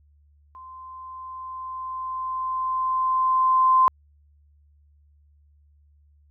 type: tone with level ramp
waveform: sine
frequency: 1038 Hz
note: C6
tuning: 14 cents flat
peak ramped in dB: -40 to -13 dBFS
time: 0.55-3.88 s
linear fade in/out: 0 ms
effects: added 73 Hz sine -55 dBFS peak until 6.3 s